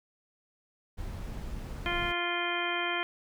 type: noise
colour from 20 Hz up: brown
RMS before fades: -38 dBFS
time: 0.97-2.13 s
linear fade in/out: 20 ms
type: harmonic tone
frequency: 348.4 Hz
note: F4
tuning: 4 cents flat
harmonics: 1 / 2 / 3 / 4 / 5 / 6 / 7 / 9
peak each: -37 / -37 / -37 / -37 / -37 / -37 / -37 / -37 dBFS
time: 1.86-3.03 s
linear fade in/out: 0 ms
effects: none